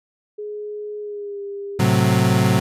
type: tone with pitch glide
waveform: sine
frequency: 418.6 to 401.1 Hz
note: G#4 to G4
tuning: +14 to +40 cents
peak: -27 dBFS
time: 0.38-1.79 s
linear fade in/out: 10 ms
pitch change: -74 cents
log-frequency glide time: 1-1.41 s
type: chord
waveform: 35% pulse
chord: F# diminished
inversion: first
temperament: equal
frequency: 110 / 130.81 / 185 Hz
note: A2 / C3 / F#3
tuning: 0 / 0 / 0 cents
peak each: -17 dBFS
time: 1.79-2.6 s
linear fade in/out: 10 ms
effects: resampled to 32000 Hz